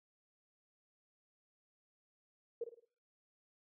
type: tone with echo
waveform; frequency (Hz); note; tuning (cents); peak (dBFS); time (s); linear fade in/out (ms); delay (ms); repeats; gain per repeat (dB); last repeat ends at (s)
sine; 466.4; A#4; +1; -35; 2.61-2.64; 5; 53; 4; -8; 2.852
effects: noise-tail reverb RT60 0.5 s tail -24 dB re dry